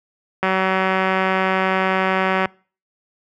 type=click train; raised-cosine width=0.5 ms; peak=-4 dBFS; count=384; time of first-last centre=0.43-2.456 s; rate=189 Hz; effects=noise-tail reverb RT60 0.4 s tail -25 dB re dry + high-pass 80 Hz 12 dB/octave